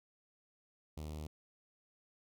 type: tone with notch filter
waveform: sawtooth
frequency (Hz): 76.5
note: D#2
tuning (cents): -29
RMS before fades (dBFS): -44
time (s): 0.97-1.27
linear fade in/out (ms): 5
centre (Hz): 1600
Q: 0.89
effects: none